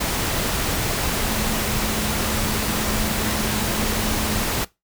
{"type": "tone in noise", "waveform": "sine", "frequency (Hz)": 214.8, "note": "A3", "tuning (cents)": -41, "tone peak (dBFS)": -28, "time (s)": [1.23, 4.43], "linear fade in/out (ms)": 10, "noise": "pink", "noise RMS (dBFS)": -23, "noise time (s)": [0, 4.65], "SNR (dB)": -8, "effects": ["noise-tail reverb RT60 0.2 s tail -20 dB re dry"]}